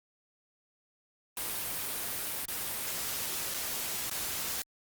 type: noise with dropouts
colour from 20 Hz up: white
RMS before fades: -35 dBFS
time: 1.37-4.62 s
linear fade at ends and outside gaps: 1 ms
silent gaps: 2.454-2.483 / 3.54-3.544 / 4.098-4.112 s
effects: Opus 32 kbps